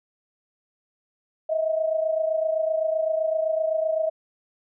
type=tone pair together; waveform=sine; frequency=634.2 / 662 Hz; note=D#5 / E5; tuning=+33 / +7 cents; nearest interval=minor second; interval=74 cents; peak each=-22 / -28 dBFS; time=1.49-4.1 s; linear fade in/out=10 ms; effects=none